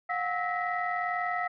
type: tone cluster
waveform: sine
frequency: 715 / 755 / 1302 / 1906 / 2008 Hz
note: F5 / F#5 / E6 / A#6 / B6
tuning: +41 / +35 / -22 / +38 / +28 cents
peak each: -31 / -39 / -33 / -35 / -37 dBFS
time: 0.09-1.48 s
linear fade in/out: 10 ms
effects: tanh soft clip ceiling -18 dBFS